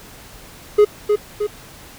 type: tone with echo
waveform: triangle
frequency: 417.6 Hz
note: G#4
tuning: 10 cents sharp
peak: -5 dBFS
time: 0.78-0.85 s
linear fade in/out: 10 ms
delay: 310 ms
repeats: 2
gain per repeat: -5 dB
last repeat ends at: 1.47 s
effects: pink hiss -41 dBFS RMS until 1.98 s